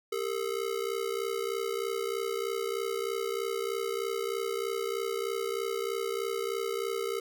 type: ring-modulated tone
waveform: square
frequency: 428.6 Hz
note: A4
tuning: 45 cents flat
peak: -28 dBFS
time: 0.12-7.2 s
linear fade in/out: 5 ms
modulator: 31.6 Hz
effects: none